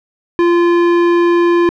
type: tone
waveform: square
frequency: 345 Hz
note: F4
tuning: 21 cents flat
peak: -9 dBFS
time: 0.39-1.69 s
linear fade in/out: 0 ms
effects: low-pass 2000 Hz 12 dB/octave